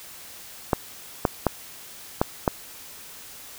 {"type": "clicks", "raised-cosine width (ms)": 1, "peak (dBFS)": -4, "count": 5, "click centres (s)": [0.732, 1.252, 1.467, 2.215, 2.478], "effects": ["white hiss -43 dBFS RMS until 3.58 s"]}